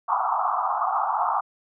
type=band-pass noise; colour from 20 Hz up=pink; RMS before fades=-24 dBFS; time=0.08-1.41 s; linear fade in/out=10 ms; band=710 to 1300 Hz; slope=96 dB/octave; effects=none